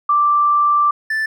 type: tone pair in turn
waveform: sine / triangle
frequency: 1174.7 / 1760.1 Hz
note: D6 / A6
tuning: 0 / 0 cents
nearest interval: perfect fifth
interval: 700 cents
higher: second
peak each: -11 / -15 dBFS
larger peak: first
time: 0.09-0.91 / 1.1-1.26 s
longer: first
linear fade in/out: 5 ms
effects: none